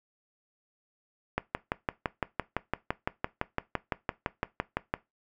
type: click train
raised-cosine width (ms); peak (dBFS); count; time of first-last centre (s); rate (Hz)
0.5; -12; 22; 1.38-4.939; 5.9
effects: noise-tail reverb RT60 0.2 s tail -19 dB re dry